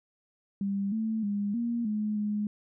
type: tone with pitch steps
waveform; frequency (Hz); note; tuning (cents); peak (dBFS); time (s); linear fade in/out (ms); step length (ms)
sine; 198.4 / 221 / 203.4 / 235.4 / 212 / 209; G3 / A3 / G#3 / A#3 / G#3 / G#3; +21 / +8 / -36 / +17 / +36 / +11; -27; 0.61-2.47; 2; 310
effects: none